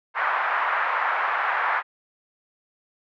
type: band-pass noise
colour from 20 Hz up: pink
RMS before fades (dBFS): -24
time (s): 0.14-1.83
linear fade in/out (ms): 50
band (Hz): 860 to 1800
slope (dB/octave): 24
effects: none